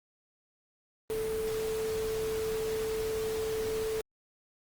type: tone in noise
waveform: sine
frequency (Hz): 440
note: A4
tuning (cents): 0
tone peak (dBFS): -30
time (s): 1.1-4.01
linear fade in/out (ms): 0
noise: pink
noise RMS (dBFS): -41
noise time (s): 1.1-4.01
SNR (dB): +8
effects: Opus 32 kbps